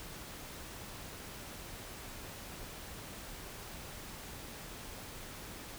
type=silence; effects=pink hiss -47 dBFS RMS until 5.78 s